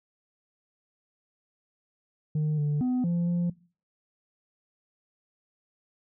sine tone with pitch steps, 152.7 / 147.3 / 251.5 / 172.3 / 174 Hz, D#3 / D3 / B3 / F3 / F3, -32 / +6 / +32 / -23 / -6 cents, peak -21 dBFS, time 2.35-3.5 s, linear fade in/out 5 ms, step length 230 ms, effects noise-tail reverb RT60 0.4 s tail -23 dB re dry + tanh soft clip ceiling -23 dBFS

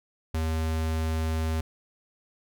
square tone, 80 Hz, D#2, 49 cents sharp, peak -26 dBFS, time 0.34-1.61 s, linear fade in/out 5 ms, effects none

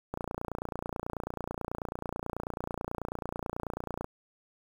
click train, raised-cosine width 1 ms, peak -20 dBFS, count 115, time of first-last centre 0.14-4.044 s, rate 29.2 Hz, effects 8-bit

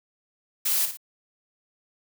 blue noise with echo, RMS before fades -24 dBFS, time 0.65-0.86 s, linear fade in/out 10 ms, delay 56 ms, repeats 2, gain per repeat -8 dB, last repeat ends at 0.972 s, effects none

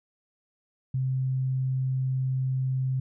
sine tone, 130.81 Hz, C3, in tune, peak -24 dBFS, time 0.94-3 s, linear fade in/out 5 ms, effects none

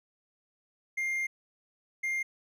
triangle tone bursts at uneven times, 2112 Hz, C7, 16 cents sharp, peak -27 dBFS, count 2, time 0.97-1.27 / 2.03-2.23 s, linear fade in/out 10 ms, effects none

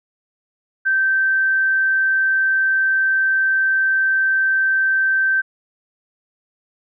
sine tone, 1555 Hz, G6, 14 cents flat, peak -14 dBFS, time 0.85-5.42 s, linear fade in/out 20 ms, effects none

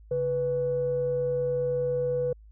sine tone pair together, 138.59 / 493.9 Hz, C#3 / B4, 0 / 0 cents, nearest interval octave + minor seventh, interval 2200 cents, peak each -33 / -24 dBFS, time 0.11-2.33 s, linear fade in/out 5 ms, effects tanh soft clip ceiling -18 dBFS + added 53 Hz sine -48 dBFS peak until 2.51 s

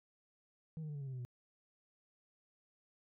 sine tone with pitch steps, 159.4 / 153.53 / 147.87 / 142.42 / 137.17 / 132.12 / 127.25 / 122.56 Hz, D#3 / D#3 / D3 / C#3 / C#3 / C3 / C3 / B2, +42 / -23 / +12 / +47 / -18 / +17 / -48 / -13 cents, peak -38 dBFS, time 0.77-1.25 s, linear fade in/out 0 ms, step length 60 ms, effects tanh soft clip ceiling -40 dBFS

